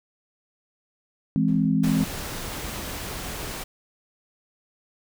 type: chord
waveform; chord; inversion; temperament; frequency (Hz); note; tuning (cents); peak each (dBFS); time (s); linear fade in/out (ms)
sine; E augmented; none; equal; 164.81 / 207.7 / 261.6; E3 / G#3 / B#3; 0 / 0 / 0; -23; 1.36-2.04; 0
type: noise with exponential decay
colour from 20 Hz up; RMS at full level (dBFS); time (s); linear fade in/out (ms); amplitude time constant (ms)
brown; -40; 1.48-2.04; 1; 120
type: noise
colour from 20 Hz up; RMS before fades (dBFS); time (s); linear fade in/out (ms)
pink; -33; 1.83-3.64; 10
effects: none